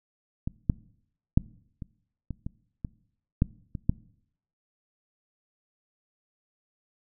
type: clicks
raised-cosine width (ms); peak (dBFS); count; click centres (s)
5; -17 / -9 / -6 / -24 / -21 / -21 / -19 / -8 / -21 / -9; 10; 0.475 / 0.698 / 1.375 / 1.822 / 2.307 / 2.465 / 2.848 / 3.421 / 3.752 / 3.895
effects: noise-tail reverb RT60 0.7 s tail -22 dB re dry